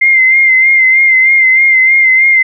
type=tone with vibrato; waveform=sine; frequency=2091 Hz; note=C7; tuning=2 cents flat; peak=-4 dBFS; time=0.01-2.43 s; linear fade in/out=10 ms; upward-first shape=sine; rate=3.2 Hz; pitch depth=37 cents each way; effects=none